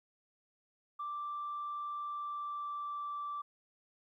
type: tone with pitch glide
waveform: sine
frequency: 1174.7 to 1166.6 Hz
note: D6 to D6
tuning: 0 to -12 cents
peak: -36 dBFS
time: 0.99-3.42 s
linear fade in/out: 10 ms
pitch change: -12 cents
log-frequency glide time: 2.01-3.18 s
effects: tanh soft clip ceiling -33 dBFS + 13-bit